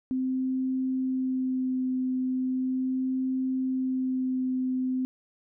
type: tone with vibrato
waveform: sine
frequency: 258.6 Hz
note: C4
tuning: 20 cents flat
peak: -25 dBFS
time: 0.11-5.05 s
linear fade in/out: 0 ms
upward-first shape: sine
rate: 0.38 Hz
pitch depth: 12 cents each way
effects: none